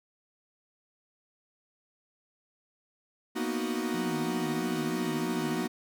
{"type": "chord", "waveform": "45% pulse", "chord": "B major seventh", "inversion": "third", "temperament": "equal", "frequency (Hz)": [233.1, 246.9, 311.1, 370], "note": ["A#3", "B3", "D#4", "F#4"], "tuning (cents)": [0, 0, 0, 0], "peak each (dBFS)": -35, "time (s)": [3.35, 5.68], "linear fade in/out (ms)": 20}
{"type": "tone with vibrato", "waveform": "sine", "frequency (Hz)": 167.9, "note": "E3", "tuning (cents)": 32, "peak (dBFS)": -36, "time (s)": [3.94, 5.66], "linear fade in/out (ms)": 5, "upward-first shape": "sine", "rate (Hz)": 3.1, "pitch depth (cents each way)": 140}
{"effects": []}